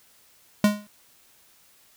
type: tone with exponential decay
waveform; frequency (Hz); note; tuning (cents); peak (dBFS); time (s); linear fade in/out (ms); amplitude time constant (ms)
square; 207.7; G#3; 0; -13; 0.64-0.87; 2; 50
effects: white hiss -58 dBFS RMS until 1.96 s